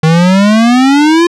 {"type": "exponential sweep", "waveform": "square", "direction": "up", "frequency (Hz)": [155.7, 349.2], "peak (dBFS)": -5, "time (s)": [0.03, 1.27], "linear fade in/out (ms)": 5, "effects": ["low-pass 6000 Hz 12 dB/octave"]}